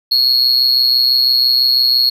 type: tone with amplitude modulation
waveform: triangle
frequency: 4311 Hz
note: C#8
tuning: 49 cents flat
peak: -5 dBFS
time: 0.11-2.1 s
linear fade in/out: 10 ms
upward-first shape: sine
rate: 126 Hz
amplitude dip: 80%
effects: none